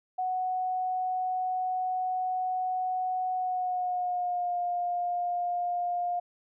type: tone with pitch glide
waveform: sine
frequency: 740 to 707 Hz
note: F#5 to F5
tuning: 0 to +21 cents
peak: -27 dBFS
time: 0.18-6.2 s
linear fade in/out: 10 ms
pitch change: -79 cents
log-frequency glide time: 3.34-4.58 s
effects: none